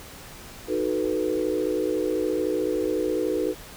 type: chord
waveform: sine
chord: B dominant seventh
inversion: first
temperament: equal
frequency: 311.1 / 370 / 440 / 493.9 Hz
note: D#4 / F#4 / A4 / B4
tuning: 0 / 0 / 0 / 0 cents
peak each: -28 dBFS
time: 0.67-3.55 s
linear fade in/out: 50 ms
effects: pink hiss -43 dBFS RMS until 3.76 s